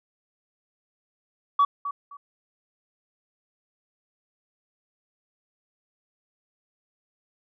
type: tone with echo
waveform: sine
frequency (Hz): 1138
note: C#6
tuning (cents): +45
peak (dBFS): -14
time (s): 1.59-1.65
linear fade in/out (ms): 5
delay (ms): 260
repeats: 2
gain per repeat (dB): -13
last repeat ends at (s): 2.17
effects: tanh soft clip ceiling -13 dBFS